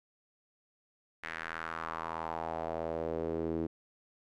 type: tone with band-pass filter sweep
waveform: sawtooth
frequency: 81.6 Hz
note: E2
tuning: 17 cents flat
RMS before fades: -37 dBFS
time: 1.23-3.67 s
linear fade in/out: 10 ms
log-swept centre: 1900 to 330 Hz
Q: 2.9
effects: none